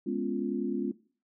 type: chord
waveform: sine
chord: C# dominant seventh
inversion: second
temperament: equal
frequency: 207.7 / 246.9 / 277.2 / 349.2 Hz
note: G#3 / B3 / C#4 / E#4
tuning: 0 / 0 / 0 / 0 cents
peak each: -34 dBFS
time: 0.06-0.92 s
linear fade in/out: 10 ms
effects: noise-tail reverb RT60 0.4 s tail -18 dB re dry